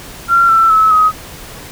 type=tone with pitch steps; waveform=sine; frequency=1374 / 1335.7 / 1298.4 / 1262.1 Hz; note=F6 / E6 / E6 / D#6; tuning=-29 / +22 / -27 / +24 cents; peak=-6 dBFS; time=0.28-1.12 s; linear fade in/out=50 ms; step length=210 ms; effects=pink hiss -32 dBFS RMS until 1.71 s